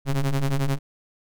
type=ring-modulated tone; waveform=square; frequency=68 Hz; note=C#2; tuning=33 cents flat; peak=-18 dBFS; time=0.05-0.79 s; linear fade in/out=50 ms; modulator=73.6 Hz; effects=none